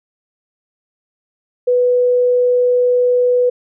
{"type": "tone", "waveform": "sine", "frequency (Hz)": 493.9, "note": "B4", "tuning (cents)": 0, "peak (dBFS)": -10, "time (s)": [1.67, 3.5], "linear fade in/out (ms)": 10, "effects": []}